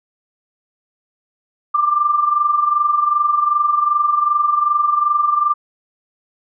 sine tone with amplitude modulation, 1186 Hz, D6, 17 cents sharp, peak -10 dBFS, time 1.74-5.54 s, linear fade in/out 10 ms, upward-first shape sine, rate 22.6 Hz, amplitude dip 65%, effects none

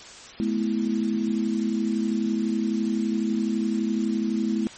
sine chord, A suspended second, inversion none, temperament equal with one note detuned, 215 / 246.9 / 329.6 Hz, A3 / B3 / E4, -40 / 0 / 0 cents, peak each -24 / -28 / -28 dBFS, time 0.4-4.67 s, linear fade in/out 0 ms, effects white hiss -43 dBFS RMS until 4.77 s + MP3 32 kbps

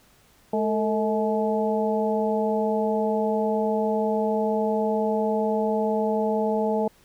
harmonic tone with a mistuned harmonic, 213.5 Hz, G#3, 48 cents sharp, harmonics 1 / 2 / 3 / 4, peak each -26 / -25 / -27 / -29 dBFS, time 0.53-6.88 s, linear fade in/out 5 ms, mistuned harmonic 2, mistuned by +71 cents, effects pink hiss -58 dBFS RMS until 7.04 s

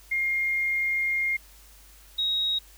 sine tone pair in turn, 2126 / 3788 Hz, C7 / A#7, +27 / +27 cents, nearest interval minor seventh, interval 1000 cents, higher second, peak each -23 dBFS, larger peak neither, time 0.11-1.37 / 2.18-2.59 s, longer first, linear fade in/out 10 ms, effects added 50 Hz sine -52 dBFS peak until 2.77 s + white hiss -54 dBFS RMS until 2.77 s

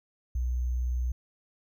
sine tone with sample-and-hold, 61.74 Hz, B1, in tune, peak -26 dBFS, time 0.35-1.12 s, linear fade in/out 5 ms, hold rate 6300 Hz, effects none

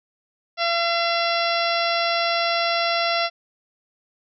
harmonic tone, 680 Hz, F5, 46 cents flat, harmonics 1 / 2 / 3 / 4 / 5 / 6 / 7 / 8, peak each -23 / -26 / -28 / -29 / -30 / -31 / -31 / -32 dBFS, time 0.57-3.3 s, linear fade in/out 50 ms, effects none

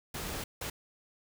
pink noise bursts at uneven times, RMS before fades -38 dBFS, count 2, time 0.14-0.44 / 0.61-0.7 s, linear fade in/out 5 ms, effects none

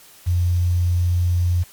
sine tone with quantisation, 88 Hz, F2, 14 cents sharp, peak -15 dBFS, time 0.26-1.64 s, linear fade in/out 20 ms, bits 7, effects white hiss -47 dBFS RMS until 1.72 s + MP3 96 kbps

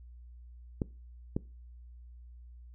clicks, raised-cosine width 3 ms, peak -17 dBFS, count 2, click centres 0.818 / 1.365 s, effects noise-tail reverb RT60 0.3 s tail -21 dB re dry + added 60 Hz sine -48 dBFS peak until 2.74 s

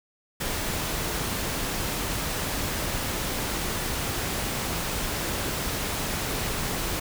pink noise, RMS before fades -29 dBFS, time 0.4-7 s, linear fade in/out 10 ms, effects none

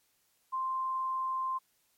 sine tone, 1046.5 Hz, C6, in tune, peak -30 dBFS, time 0.52-1.59 s, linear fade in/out 20 ms, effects white hiss -72 dBFS RMS until 1.97 s + MP3 64 kbps

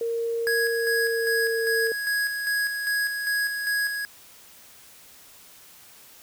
sine tone with pitch glide, 462.8 to 453.8 Hz, A#4 to A#4, -13 to -47 cents, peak -24 dBFS, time 0.01-1.92 s, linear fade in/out 2 ms, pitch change -34 cents, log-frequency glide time 0.73-1.74 s
square tone with tremolo, 1661.2 Hz, G#6, in tune, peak -23 dBFS, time 0.47-4.05 s, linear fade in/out 0 ms, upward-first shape square, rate 2.5 Hz, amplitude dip 45%
effects white hiss -50 dBFS RMS until 6.22 s

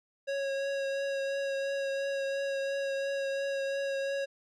square tone with vibrato, 550 Hz, C#5, 14 cents flat, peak -31 dBFS, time 0.27-4.26 s, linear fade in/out 20 ms, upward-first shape triangle, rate 2.9 Hz, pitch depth 17 cents each way, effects low-pass 5000 Hz 12 dB/octave

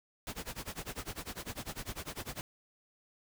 pink noise with tremolo, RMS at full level -39 dBFS, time 0.27-2.41 s, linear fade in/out 0 ms, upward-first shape sine, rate 10 Hz, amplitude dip 95%, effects none

